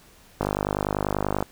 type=click train; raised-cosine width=1 ms; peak=-9 dBFS; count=52; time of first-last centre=0.41-1.426 s; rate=50.2 Hz; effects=pink hiss -53 dBFS RMS until 1.51 s